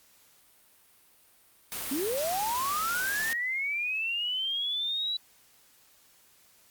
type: noise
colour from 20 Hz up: white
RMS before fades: -35 dBFS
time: 1.72-3.33 s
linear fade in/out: 0 ms
type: linear sweep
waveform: sine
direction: up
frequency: 251.2 to 3951 Hz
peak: -28 dBFS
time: 1.91-5.17 s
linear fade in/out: 5 ms
effects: white hiss -61 dBFS RMS until 6.7 s + Opus 48 kbps